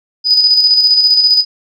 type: tone with tremolo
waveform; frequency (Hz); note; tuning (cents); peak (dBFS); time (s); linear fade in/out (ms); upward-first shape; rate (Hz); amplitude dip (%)
sine; 4978; D#8; 0; -5; 0.24-1.45; 50; square; 15; 40
effects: none